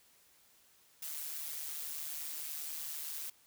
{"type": "noise with amplitude modulation", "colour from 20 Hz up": "blue", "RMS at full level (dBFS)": -39, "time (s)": [1.02, 3.3], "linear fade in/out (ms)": 5, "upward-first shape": "sine", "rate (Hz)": 151, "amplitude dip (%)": 60, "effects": ["white hiss -66 dBFS RMS until 3.46 s"]}